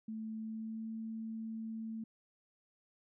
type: tone with pitch glide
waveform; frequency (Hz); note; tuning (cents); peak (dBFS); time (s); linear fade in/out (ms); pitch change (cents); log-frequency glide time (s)
sine; 220 to 222.9; A3 to A3; 0 to +23; -39; 0.08-2.04; 5; +23; 0.39-0.91
effects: none